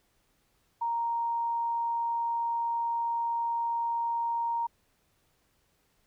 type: tone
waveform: sine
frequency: 932.3 Hz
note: A#5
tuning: in tune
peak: -27 dBFS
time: 0.81-4.67 s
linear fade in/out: 10 ms
effects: pink hiss -71 dBFS RMS until 6.06 s